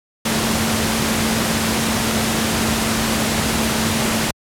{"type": "tone in noise", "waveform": "sine", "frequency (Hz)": 222.7, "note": "A3", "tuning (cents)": 21, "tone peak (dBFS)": -22, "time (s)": [0.25, 4.31], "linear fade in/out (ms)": 5, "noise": "pink", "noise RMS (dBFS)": -19, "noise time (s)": [0.25, 4.31], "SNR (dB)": -6, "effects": ["high-pass 80 Hz 12 dB/octave", "low-pass 12000 Hz 12 dB/octave"]}